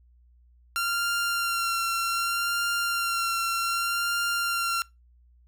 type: tone with vibrato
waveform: sawtooth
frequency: 1379 Hz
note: F6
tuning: 22 cents flat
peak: -21 dBFS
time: 0.76-4.82 s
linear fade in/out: 0 ms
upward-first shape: sine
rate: 0.65 Hz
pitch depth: 20 cents each way
effects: noise-tail reverb RT60 0.2 s tail -22 dB re dry + added 60 Hz sine -55 dBFS peak until 5.47 s